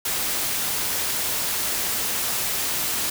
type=noise; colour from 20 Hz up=white; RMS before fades=-25 dBFS; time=0.05-3.1 s; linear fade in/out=5 ms; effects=none